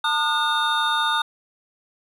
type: tone cluster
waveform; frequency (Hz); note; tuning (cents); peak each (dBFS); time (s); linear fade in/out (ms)
triangle; 898 / 1217 / 1448 / 3665; A5 / D#6 / F#6 / A#7; +35 / -39 / -38 / -30; -23; 0.04-1.22; 5
effects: none